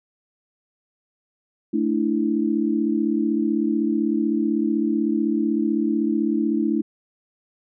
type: chord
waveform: sine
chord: A suspended fourth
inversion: none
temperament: equal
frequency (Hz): 220 / 293.7 / 329.6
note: A3 / D4 / E4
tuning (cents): 0 / 0 / 0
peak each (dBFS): -23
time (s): 1.73-6.82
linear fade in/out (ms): 10
effects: none